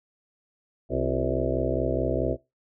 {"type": "harmonic tone with a mistuned harmonic", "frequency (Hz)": 64.7, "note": "C2", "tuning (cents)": -19, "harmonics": [1, 2, 4, 5, 6, 7, 8, 9, 10], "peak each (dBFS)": [-32, -32, -32, -32, -32, -32, -32, -32, -32], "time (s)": [0.89, 2.37], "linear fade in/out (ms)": 50, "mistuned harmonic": 5, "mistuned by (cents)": 91, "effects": ["noise-tail reverb RT60 0.2 s tail -17 dB re dry"]}